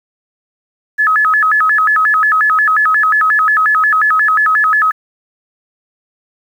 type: tone with vibrato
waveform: sine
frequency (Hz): 1477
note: F#6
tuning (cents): -3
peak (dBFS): -8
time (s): 0.98-4.92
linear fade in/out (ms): 20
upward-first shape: square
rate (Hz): 5.6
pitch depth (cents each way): 260
effects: 7-bit